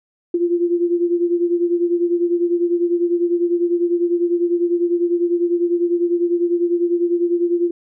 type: beating tone pair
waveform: sine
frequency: 344.9 / 354.9 Hz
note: F4 / F4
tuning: -22 / +28 cents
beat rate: 10 Hz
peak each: -16 / -21 dBFS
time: 0.34-7.71 s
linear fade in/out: 5 ms
effects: none